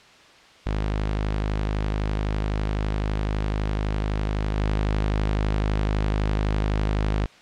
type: tone with level steps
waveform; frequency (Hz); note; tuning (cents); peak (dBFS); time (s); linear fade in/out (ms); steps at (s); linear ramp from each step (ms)
sawtooth; 51.91; G#1; 0; -19 / -17; 0.66-7.26; 5; 4.57; 2
effects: white hiss -50 dBFS RMS until 7.41 s + low-pass 4000 Hz 12 dB/octave